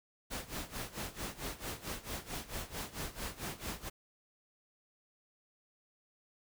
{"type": "noise with tremolo", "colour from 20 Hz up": "pink", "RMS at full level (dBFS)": -39, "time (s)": [0.3, 3.9], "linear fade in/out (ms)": 20, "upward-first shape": "sine", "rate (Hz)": 4.5, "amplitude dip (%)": 85, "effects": []}